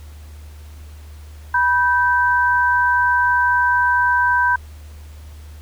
sine tone pair together, 979 / 1554 Hz, B5 / G6, -15 / -16 cents, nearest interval minor sixth, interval 799 cents, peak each -16 dBFS, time 1.54-4.56 s, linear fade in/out 5 ms, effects added 75 Hz sine -35 dBFS peak until 5.61 s + pink hiss -49 dBFS RMS until 5.61 s

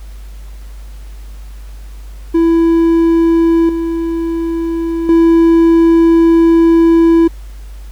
triangle tone with level steps, 331.9 Hz, E4, 12 cents sharp, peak -5 / -12 / -3 dBFS, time 2.34-7.28 s, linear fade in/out 10 ms, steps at 3.69 / 5.09 s, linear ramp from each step 2 ms, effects added 50 Hz sine -27 dBFS peak until 7.91 s + pink hiss -45 dBFS RMS until 7.91 s

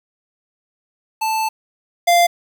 square tone pair in turn, 880 / 694.2 Hz, A5 / F5, 0 / -11 cents, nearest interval major third, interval 411 cents, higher first, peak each -18 / -11 dBFS, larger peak second, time 1.21-1.49 / 2.07-2.27 s, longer first, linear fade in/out 10 ms, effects 8-bit

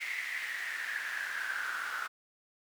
brown noise with high-pass filter sweep, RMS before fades -37 dBFS, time 0-2.08 s, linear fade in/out 20 ms, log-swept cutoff 2100 to 1400 Hz, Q 9.2, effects none

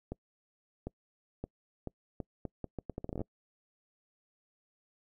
accelerating click train, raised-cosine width 2 ms, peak -24 dBFS, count 18, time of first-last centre 0.12-3.216 s, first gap 750 ms, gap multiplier 0.76, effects noise-tail reverb RT60 0.1 s tail -26 dB re dry

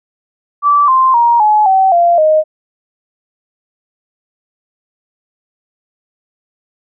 sine tone with pitch steps, 1160 / 1045.5 / 942.2 / 849.2 / 765.3 / 689.7 / 621.6 Hz, D6 / C6 / A#5 / G#5 / G5 / F5 / D#5, -22 / -2 / +18 / +38 / -42 / -22 / -2 cents, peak -6 dBFS, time 0.62-2.44 s, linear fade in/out 50 ms, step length 260 ms, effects none

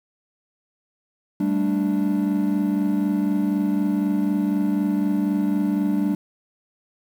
triangle chord, G suspended second, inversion none, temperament equal, 196 / 220 / 293.7 Hz, G3 / A3 / D4, 0 / 0 / 0 cents, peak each -20 / -24 / -20 dBFS, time 1.4-6.15 s, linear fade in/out 5 ms, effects tanh soft clip ceiling -9 dBFS + 8-bit

